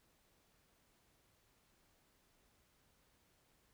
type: silence
effects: pink hiss -74 dBFS RMS until 3.73 s